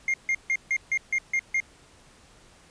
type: tone bursts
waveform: triangle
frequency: 2122 Hz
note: C7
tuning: 24 cents sharp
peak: -20 dBFS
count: 8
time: 0.08-1.602 s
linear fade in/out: 2 ms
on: 59 ms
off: 150 ms
effects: pink hiss -55 dBFS RMS until 2.7 s + resampled to 22050 Hz